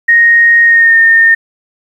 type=tone with pitch glide; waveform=sine; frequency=1864.7 to 1825.3 Hz; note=A#6 to A#6; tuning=0 to -37 cents; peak=-3 dBFS; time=0.08-1.35 s; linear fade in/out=10 ms; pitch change=-37 cents; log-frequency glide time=0.64-0.97 s; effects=7-bit